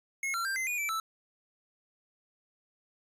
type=tone with pitch steps; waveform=square; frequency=2169 / 1365 / 1581 / 2066 / 2453 / 2324 / 1318 Hz; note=C#7 / F6 / G6 / C7 / D#7 / D7 / E6; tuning=-38 / -40 / +14 / -22 / -25 / -19 / -1 cents; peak=-31 dBFS; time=0.23-1 s; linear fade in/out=2 ms; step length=110 ms; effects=resampled to 32000 Hz